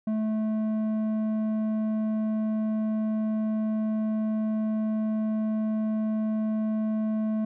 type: tone with low-pass filter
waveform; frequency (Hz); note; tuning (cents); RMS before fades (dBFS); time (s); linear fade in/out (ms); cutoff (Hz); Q
square; 217.3; A3; -21; -27; 0.07-7.45; 5; 610; 0.65
effects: none